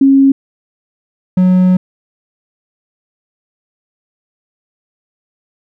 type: tone pair in turn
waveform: sine / triangle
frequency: 272.3 / 183.55 Hz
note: C#4 / F#3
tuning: -31 / -14 cents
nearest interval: perfect fifth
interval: 683 cents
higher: first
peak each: -4 dBFS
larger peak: neither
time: 0.01-0.32 / 1.37-1.77 s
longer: second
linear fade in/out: 5 ms
effects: none